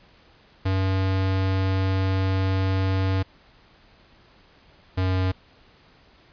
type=tone pair in turn; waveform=square; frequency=95.2 / 93.24 Hz; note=F#2 / F#2; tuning=+50 / +14 cents; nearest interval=unison; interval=36 cents; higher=first; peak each=-21 dBFS; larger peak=neither; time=0.65-3.23 / 4.97-5.32 s; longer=first; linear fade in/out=10 ms; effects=pink hiss -55 dBFS RMS until 6.32 s + resampled to 11025 Hz